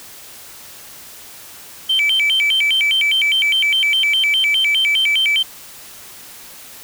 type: tone with vibrato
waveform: sine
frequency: 2683 Hz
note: E7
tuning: 30 cents sharp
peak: -11 dBFS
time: 1.89-5.43 s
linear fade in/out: 10 ms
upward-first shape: square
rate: 4.9 Hz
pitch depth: 260 cents each way
effects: tanh soft clip ceiling -10 dBFS + white hiss -38 dBFS RMS until 6.83 s